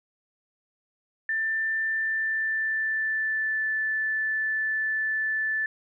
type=tone with pitch glide; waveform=sine; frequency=1780 to 1752.5 Hz; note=A6 to A6; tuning=+20 to -7 cents; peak=-24 dBFS; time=1.29-5.66 s; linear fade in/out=2 ms; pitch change=-27 cents; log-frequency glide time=1.86-3.69 s; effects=none